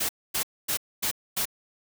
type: noise bursts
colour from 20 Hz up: white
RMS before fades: -27 dBFS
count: 5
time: 0-1.455 s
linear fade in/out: 10 ms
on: 91 ms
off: 250 ms
effects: none